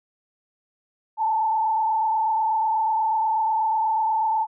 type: tone with frequency modulation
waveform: sine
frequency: 880 Hz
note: A5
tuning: in tune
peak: -19 dBFS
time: 1.17-4.47 s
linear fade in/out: 50 ms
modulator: 28.2 Hz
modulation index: 0.98
effects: none